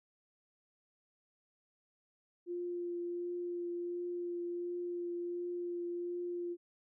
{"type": "tone with vibrato", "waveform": "sine", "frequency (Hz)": 349.6, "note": "F4", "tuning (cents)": 2, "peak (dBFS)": -36, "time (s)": [2.46, 6.57], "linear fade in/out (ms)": 50, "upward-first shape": "triangle", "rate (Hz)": 1.4, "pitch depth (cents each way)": 13, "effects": []}